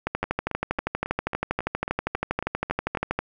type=two click trains; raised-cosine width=0.5 ms; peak=-15 / -9 dBFS; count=11 / 40; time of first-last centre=0.24-2.972 / 0.07-3.19 s; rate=3.66 / 12.5 Hz; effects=none